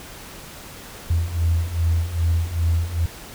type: beating tone pair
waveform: sine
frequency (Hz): 82 / 84.5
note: E2 / E2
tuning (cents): -9 / +43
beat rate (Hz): 2.5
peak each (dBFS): -22 / -19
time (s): 1.1-3.06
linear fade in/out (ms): 5
effects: tanh soft clip ceiling -11 dBFS + pink hiss -39 dBFS RMS until 3.34 s